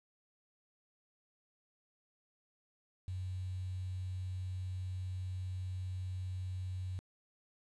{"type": "tone with quantisation", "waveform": "sine", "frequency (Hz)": 92.5, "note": "F#2", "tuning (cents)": 0, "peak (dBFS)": -37, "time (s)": [3.08, 6.99], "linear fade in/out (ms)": 0, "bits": 10, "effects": ["resampled to 24000 Hz"]}